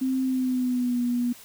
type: tone with pitch glide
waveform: sine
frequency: 261.6 to 242.7 Hz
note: C4 to B3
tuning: 0 to -30 cents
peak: -22 dBFS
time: 0.01-1.33 s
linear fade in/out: 10 ms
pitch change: -130 cents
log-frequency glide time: 0.22-1.01 s
effects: white hiss -48 dBFS RMS until 1.44 s